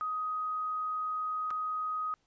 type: tone with dropouts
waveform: sine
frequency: 1254 Hz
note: D#6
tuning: 13 cents sharp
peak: -31 dBFS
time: 0.01-2.14 s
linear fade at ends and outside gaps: 0 ms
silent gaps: 1.505-1.51 s
effects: pink hiss -74 dBFS RMS until 2.26 s + resampled to 16000 Hz